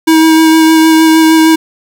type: tone with vibrato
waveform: square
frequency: 320 Hz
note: D#4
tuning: 49 cents sharp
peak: -4 dBFS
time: 0.07-1.56 s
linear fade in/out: 10 ms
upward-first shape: sine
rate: 6.5 Hz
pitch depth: 13 cents each way
effects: 7-bit